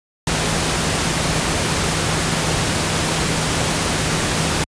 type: tone in noise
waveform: sine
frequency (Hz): 160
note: D#3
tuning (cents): +49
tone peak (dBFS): -26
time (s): 0.27-4.64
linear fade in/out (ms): 2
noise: pink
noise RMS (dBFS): -19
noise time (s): 0.27-4.64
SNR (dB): -10
effects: high-pass 60 Hz 12 dB/octave + resampled to 22050 Hz